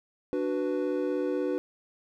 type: chord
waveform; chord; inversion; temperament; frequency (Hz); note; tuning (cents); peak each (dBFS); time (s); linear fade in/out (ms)
triangle; B minor; first; equal; 293.7 / 370 / 493.9; D4 / F#4 / B4; 0 / 0 / 0; -29; 0.33-1.58; 0
effects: none